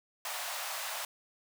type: high-pass noise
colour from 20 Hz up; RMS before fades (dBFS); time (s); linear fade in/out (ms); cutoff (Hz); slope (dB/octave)
pink; -38; 0.25-1.05; 2; 620; 48
effects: none